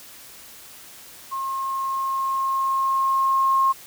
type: tone with level ramp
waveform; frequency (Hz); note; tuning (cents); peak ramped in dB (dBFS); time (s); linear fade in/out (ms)
sine; 1073; C6; +43; -25 to -15; 1.31-3.73; 20
effects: white hiss -44 dBFS RMS until 3.86 s